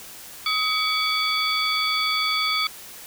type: tone cluster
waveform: sine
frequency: 1264 / 2266 / 3429 / 4574 Hz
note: D#6 / C#7 / A7 / D8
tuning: +27 / +37 / -45 / -47 cents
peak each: -26 dBFS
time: 0.46-2.67 s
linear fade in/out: 2 ms
effects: white hiss -41 dBFS RMS until 3.06 s